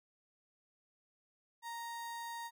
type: tone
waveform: 35% pulse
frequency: 932.3 Hz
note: A#5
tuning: in tune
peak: -40 dBFS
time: 1.62-2.51 s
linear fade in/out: 50 ms
effects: none